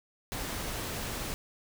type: noise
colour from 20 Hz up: pink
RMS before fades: -36 dBFS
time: 0.32-1.34 s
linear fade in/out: 0 ms
effects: none